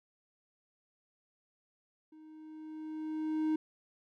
triangle tone with level ramp, 311.8 Hz, D#4, 4 cents sharp, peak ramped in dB -51 to -25 dBFS, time 2.12-3.56 s, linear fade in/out 5 ms, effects none

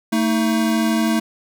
square tone pair together, 223.7 / 316.4 Hz, A3 / D#4, +29 / +29 cents, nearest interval tritone, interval 600 cents, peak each -18 / -22 dBFS, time 0.12-1.2 s, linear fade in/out 10 ms, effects none

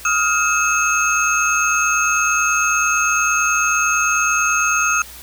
sine tone cluster, 1262 / 1411 / 2595 / 6460 Hz, D#6 / F6 / E7 / G#8, +24 / +17 / -28 / -49 cents, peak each -20 dBFS, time 0.05-5.02 s, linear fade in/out 2 ms, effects added 60 Hz sine -43 dBFS peak until 5.22 s + white hiss -38 dBFS RMS until 5.22 s

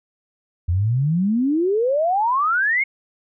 sine exponential sweep, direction up, 82.41 to 2217 Hz, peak -16 dBFS, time 0.68-2.84 s, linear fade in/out 10 ms, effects none

